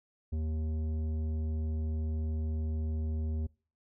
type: tone with tanh clipping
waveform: sine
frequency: 78.4 Hz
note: D#2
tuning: 14 cents sharp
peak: -32 dBFS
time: 0.32-3.47 s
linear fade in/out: 10 ms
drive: 11 dB
effects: noise-tail reverb RT60 0.4 s tail -25 dB re dry